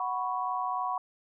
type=chord; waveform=sine; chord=F# suspended fourth; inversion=none; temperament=just; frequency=740 / 986.7 / 1110 Hz; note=F#5 / B5 / C#6; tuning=0 / -2 / +2 cents; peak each=-33 dBFS; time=0-0.98 s; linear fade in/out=2 ms; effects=none